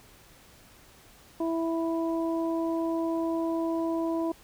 harmonic tone, 329.6 Hz, E4, in tune, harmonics 1 / 2 / 3, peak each -27 / -33 / -37 dBFS, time 1.4-4.32 s, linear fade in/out 5 ms, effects pink hiss -55 dBFS RMS until 4.43 s

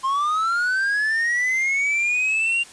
triangle linear sweep, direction up, 1046.5 to 2794 Hz, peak -17 dBFS, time 0.03-2.64 s, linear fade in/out 20 ms, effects white hiss -44 dBFS RMS until 2.72 s + resampled to 22050 Hz

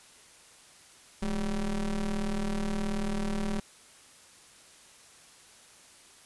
square ring-modulated tone, 95.7 Hz, G2, 41 cents flat, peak -26 dBFS, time 1.22-3.6 s, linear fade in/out 5 ms, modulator 115 Hz, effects white hiss -55 dBFS RMS until 6.25 s + resampled to 24000 Hz

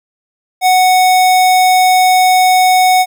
square tone, 740 Hz, F#5, in tune, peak -7 dBFS, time 0.61-3.06 s, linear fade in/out 50 ms, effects none

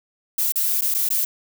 violet noise with dropouts, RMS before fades -21 dBFS, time 0.38-1.25 s, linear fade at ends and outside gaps 5 ms, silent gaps 0.522-0.557 / 0.811-0.819 / 0.942-0.946 / 1.09-1.103 s, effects none

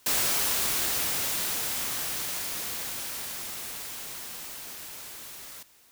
white noise with level ramp, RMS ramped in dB -25 to -44 dBFS, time 0.06-5.63 s, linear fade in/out 5 ms, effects white hiss -59 dBFS RMS until 5.91 s

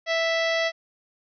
harmonic tone with a mistuned harmonic, 659 Hz, E5, 1 cent flat, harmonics 1 / 2 / 3 / 4 / 5 / 6 / 7 / 8 / 9, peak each -24 / -35 / -26 / -35 / -33 / -38 / -38 / -38 / -43 dBFS, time 0.06-0.72 s, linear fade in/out 50 ms, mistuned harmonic 7, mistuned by -16 cents, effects none

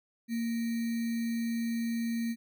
sine tone with sample-and-hold, 231 Hz, A#3, 16 cents flat, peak -29 dBFS, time 0.28-2.36 s, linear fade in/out 50 ms, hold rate 2100 Hz, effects none

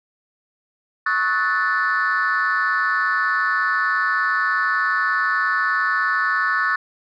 sine chord, F# minor seventh, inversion second, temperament equal with one note detuned, 1108.7 / 1285.4 / 1480 / 1760 Hz, C#6 / E6 / F#6 / A6, 0 / -44 / 0 / 0 cents, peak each -23 / -23 / -21 / -20 dBFS, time 1.06-6.76 s, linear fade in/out 5 ms, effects tanh soft clip ceiling -12 dBFS

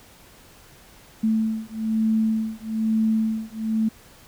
sine beating tone pair, 220 / 221.1 Hz, A3 / A3, 0 / +9 cents, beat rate 1.1 Hz, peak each -23 dBFS, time 1.23-3.89 s, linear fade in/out 10 ms, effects pink hiss -50 dBFS RMS until 4.27 s

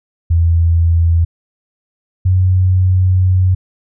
sine tone pair in turn, 83.7 / 92.43 Hz, E2 / F#2, +27 / -1 cents, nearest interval major second, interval 172 cents, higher second, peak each -8 dBFS, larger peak neither, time 0.3-1.25 / 2.25-3.55 s, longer second, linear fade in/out 10 ms, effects none

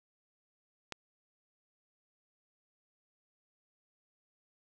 click, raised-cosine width 0.2 ms, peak -21 dBFS, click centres 0.923 s, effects 8-bit

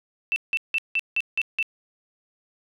sine tone bursts, 2666 Hz, E7, 19 cents sharp, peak -20 dBFS, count 7, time 0.32-1.627 s, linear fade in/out 0 ms, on 41 ms, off 170 ms, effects none

